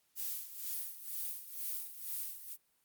violet noise with tremolo, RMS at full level -38 dBFS, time 0.15-2.57 s, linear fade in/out 50 ms, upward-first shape sine, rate 2.1 Hz, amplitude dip 75%, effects white hiss -75 dBFS RMS until 2.84 s + Opus 48 kbps

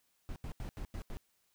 brown noise bursts at uneven times, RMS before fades -41 dBFS, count 6, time 0.29-0.36 / 0.44-0.52 / 0.6-0.69 / 0.77-0.85 / 0.94-1.02 / 1.1-1.17 s, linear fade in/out 0 ms, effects white hiss -75 dBFS RMS until 1.54 s

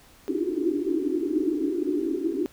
pink band-pass noise, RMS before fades -26 dBFS, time 0.28-2.46 s, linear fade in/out 0 ms, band 280 to 390 Hz, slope 96 dB/octave, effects pink hiss -54 dBFS RMS until 2.52 s

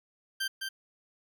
20% pulse tone with echo, 1568 Hz, G6, in tune, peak -25 dBFS, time 0.4-0.48 s, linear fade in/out 10 ms, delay 210 ms, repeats 1, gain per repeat -4 dB, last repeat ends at 0.69 s, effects none

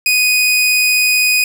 sawtooth tone, 2489 Hz, D#7, in tune, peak -7 dBFS, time 0.06-1.44 s, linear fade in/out 2 ms, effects none

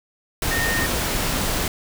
sine tone in noise, 1839 Hz, A#6, 24 cents flat, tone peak -23 dBFS, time 0.51-0.86 s, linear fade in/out 2 ms, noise pink, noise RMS -23 dBFS, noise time 0.42-1.68 s, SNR -3 dB, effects none

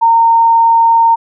sine tone, 918 Hz, A#5, 27 cents flat, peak -5 dBFS, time 0.01-1.16 s, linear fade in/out 20 ms, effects none

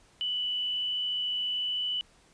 sine tone with frequency modulation, 2975 Hz, F#7, 9 cents sharp, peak -28 dBFS, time 0.21-2.01 s, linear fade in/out 0 ms, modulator 73.8 Hz, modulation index 0.53, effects pink hiss -61 dBFS RMS until 2.33 s + resampled to 22050 Hz

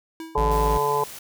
square tone with exponential decay, 323.8 Hz, E4, 31 cents flat, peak -31 dBFS, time 0.2-0.59 s, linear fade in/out 1 ms, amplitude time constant 84 ms
harmonic tone, 144.6 Hz, D3, 27 cents flat, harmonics 1 / 3 / 4 / 5 / 6 / 7, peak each -35 / -24 / -34 / -36 / -25 / -24 dBFS, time 0.35-1.04 s, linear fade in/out 5 ms
square tone, 54.9 Hz, A1, 3 cents flat, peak -23 dBFS, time 0.37-0.78 s, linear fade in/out 10 ms
white noise, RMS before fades -39 dBFS, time 0.51-1.19 s, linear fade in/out 5 ms
effects none

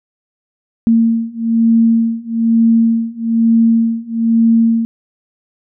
sine beating tone pair, 227.7 / 228.8 Hz, A#3 / A#3, -40 / -32 cents, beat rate 1.1 Hz, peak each -13 / -12 dBFS, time 0.87-4.85 s, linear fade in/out 0 ms, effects none

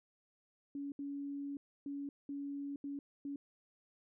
sine tone bursts at uneven times, 282.2 Hz, C#4, 31 cents sharp, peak -39 dBFS, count 6, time 0.75-0.92 / 0.99-1.57 / 1.86-2.09 / 2.29-2.76 / 2.84-2.99 / 3.25-3.36 s, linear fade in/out 2 ms, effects none

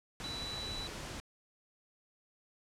sine tone in noise, 3951 Hz, B7, in tune, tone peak -40 dBFS, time 0.24-0.87 s, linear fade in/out 0 ms, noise pink, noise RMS -43 dBFS, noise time 0.2-1.2 s, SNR 0 dB, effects low-pass 8000 Hz 12 dB/octave

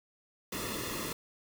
pink noise with comb filter, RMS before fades -37 dBFS, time 0.52-1.13 s, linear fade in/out 5 ms, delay 1.3 ms, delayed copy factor -0.75, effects none

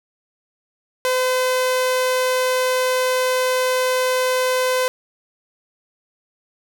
sawtooth tone, 510 Hz, C5, 44 cents flat, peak -13 dBFS, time 1.05-4.88 s, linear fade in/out 0 ms, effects none

